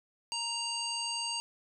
harmonic tone, 932 Hz, A#5, 1 cent flat, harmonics 1 / 3 / 5 / 7 / 9, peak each -40 / -38 / -36 / -44 / -41 dBFS, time 0.32-1.4 s, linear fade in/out 0 ms, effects none

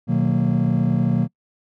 triangle chord, B major seventh, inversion none, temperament just, 123.47 / 154.34 / 185.21 / 231.5 Hz, B2 / D#3 / F#3 / A#3, 0 / -14 / +2 / -12 cents, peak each -19 dBFS, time 0.07-1.28 s, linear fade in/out 50 ms, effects noise-tail reverb RT60 0.1 s tail -26 dB re dry + tanh soft clip ceiling -9 dBFS

